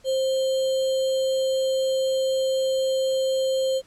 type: tone with sample-and-hold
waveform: sine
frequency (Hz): 527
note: C5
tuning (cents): +12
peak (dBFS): -20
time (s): 0.04-3.82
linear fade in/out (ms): 50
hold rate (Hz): 3675
effects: pink hiss -57 dBFS RMS until 3.86 s + low-pass 9000 Hz 12 dB/octave